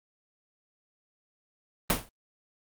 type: noise with exponential decay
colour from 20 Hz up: pink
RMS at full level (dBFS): -20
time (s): 1.9-2.09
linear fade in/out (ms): 0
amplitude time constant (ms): 41
effects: Opus 32 kbps